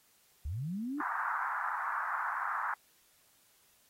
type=linear sweep; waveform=sine; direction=up; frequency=61.74 to 309 Hz; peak=-34 dBFS; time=0.45-1.01 s; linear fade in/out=5 ms
type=band-pass noise; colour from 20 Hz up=pink; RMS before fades=-35 dBFS; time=1-2.74 s; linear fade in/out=2 ms; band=900 to 1600 Hz; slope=48 dB/octave
effects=white hiss -67 dBFS RMS until 3.89 s + AAC 48 kbps